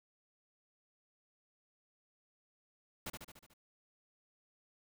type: noise with echo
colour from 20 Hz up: pink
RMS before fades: -42 dBFS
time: 3.06-3.1 s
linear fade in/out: 5 ms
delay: 73 ms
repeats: 6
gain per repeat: -4 dB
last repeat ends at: 3.538 s
effects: none